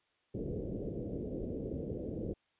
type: low-pass noise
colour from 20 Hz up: white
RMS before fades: -39 dBFS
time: 0.34-2.34 s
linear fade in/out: 10 ms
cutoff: 510 Hz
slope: 48 dB/octave
effects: white hiss -75 dBFS RMS until 2.59 s + resampled to 8000 Hz